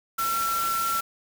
sine tone in noise, 1351 Hz, E6, 42 cents sharp, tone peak -24 dBFS, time 0.18-1.01 s, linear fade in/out 10 ms, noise white, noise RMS -32 dBFS, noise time 0.18-1.01 s, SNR +5 dB, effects none

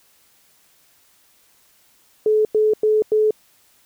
sine tone bursts, 430 Hz, A4, 40 cents flat, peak -13 dBFS, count 4, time 2.26-3.308 s, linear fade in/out 2 ms, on 190 ms, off 96 ms, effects white hiss -57 dBFS RMS until 3.85 s

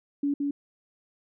sine tone with echo, 284.6 Hz, C#4, 46 cents sharp, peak -23 dBFS, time 0.23-0.34 s, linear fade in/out 5 ms, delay 170 ms, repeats 1, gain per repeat -2 dB, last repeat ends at 0.51 s, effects none

